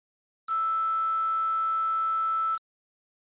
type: tone with quantisation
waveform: sine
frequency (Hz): 1318.5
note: E6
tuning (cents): 0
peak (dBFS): -24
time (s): 0.47-2.59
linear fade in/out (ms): 50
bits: 6
effects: resampled to 8000 Hz